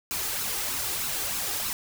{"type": "noise with flanger", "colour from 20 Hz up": "white", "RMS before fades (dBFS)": -30, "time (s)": [0.11, 1.73], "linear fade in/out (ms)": 0, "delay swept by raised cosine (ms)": [0.75, 2.55], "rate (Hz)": 3.2, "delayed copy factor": 0.55, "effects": []}